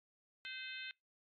harmonic tone, 516 Hz, C5, 24 cents flat, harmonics 3 / 4 / 5 / 6 / 7 / 8, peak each -49 / -51 / -49 / -52 / -51 / -55 dBFS, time 0.45-0.91 s, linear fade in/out 0 ms, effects noise-tail reverb RT60 0.2 s tail -26 dB re dry + MP3 48 kbps

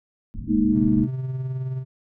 pink low-pass noise, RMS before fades -32 dBFS, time 0.34-1.04 s, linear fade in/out 0 ms, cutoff 250 Hz, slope 48 dB/octave
sine chord, Ab suspended second, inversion none, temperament equal, 207.7 / 233.1 / 311.1 Hz, Ab3 / Bb3 / Eb4, 0 / 0 / 0 cents, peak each -21 dBFS, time 0.47-1.08 s, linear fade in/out 50 ms
triangle tone with tremolo, 130.2 Hz, C3, 8 cents flat, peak -21 dBFS, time 0.71-1.85 s, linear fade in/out 50 ms, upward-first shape triangle, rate 19 Hz, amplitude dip 50%
effects none

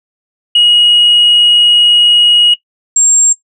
sine tone pair in turn, 2894 / 7454 Hz, F#7 / A#8, -39 / -1 cents, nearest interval octave + major third, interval 1638 cents, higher second, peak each -3 dBFS, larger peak neither, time 0.55-2.54 / 2.96-3.33 s, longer first, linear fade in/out 5 ms, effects noise-tail reverb RT60 0.1 s tail -17 dB re dry + tanh soft clip ceiling -1 dBFS

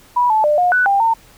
sine tone with pitch steps, 977 / 869 / 597 / 716 / 1488 / 795 / 908 Hz, B5 / A5 / D5 / F5 / F#6 / G5 / A#5, -19 / -22 / +28 / +43 / +9 / +24 / -46 cents, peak -11 dBFS, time 0.16-1.14 s, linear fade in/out 10 ms, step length 140 ms, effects pink hiss -47 dBFS RMS until 1.37 s

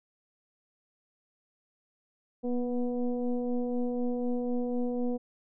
sine tone with frequency modulation, 244 Hz, B3, 21 cents flat, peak -27 dBFS, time 2.43-5.18 s, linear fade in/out 20 ms, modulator 246 Hz, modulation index 1.1, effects none

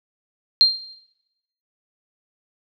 sine tone with exponential decay, 4186 Hz, C8, in tune, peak -7 dBFS, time 0.61-0.93 s, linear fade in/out 0 ms, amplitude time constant 68 ms, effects noise-tail reverb RT60 0.9 s tail -18 dB re dry

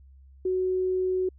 sine tone, 370.9 Hz, F#4, 4 cents sharp, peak -23 dBFS, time 0.45-1.29 s, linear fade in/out 5 ms, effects added 67 Hz sine -49 dBFS peak until 1.38 s

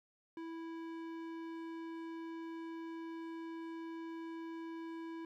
square tone with low-pass filter, 329.1 Hz, E4, 3 cents flat, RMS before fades -45 dBFS, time 0.37-5.25 s, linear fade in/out 2 ms, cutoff 2400 Hz, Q 0.55, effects 13-bit

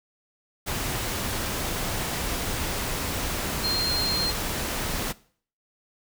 sine tone in noise, 4197 Hz, C8, 5 cents sharp, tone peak -24 dBFS, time 3.63-4.32 s, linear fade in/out 20 ms, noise pink, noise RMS -29 dBFS, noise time 0.66-5.13 s, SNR +2 dB, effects noise-tail reverb RT60 0.5 s tail -20 dB re dry

